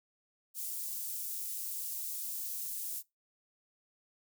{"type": "high-pass noise", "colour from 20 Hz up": "white", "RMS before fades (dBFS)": -39, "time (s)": [0.54, 3.03], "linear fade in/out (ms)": 50, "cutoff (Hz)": 8400, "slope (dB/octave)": 12, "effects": ["noise-tail reverb RT60 0.2 s tail -22 dB re dry"]}